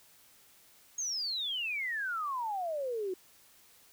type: exponential sweep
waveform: sine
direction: down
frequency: 6645 to 358.3 Hz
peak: -32 dBFS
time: 0.98-3.14 s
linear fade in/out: 5 ms
effects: white hiss -61 dBFS RMS until 3.92 s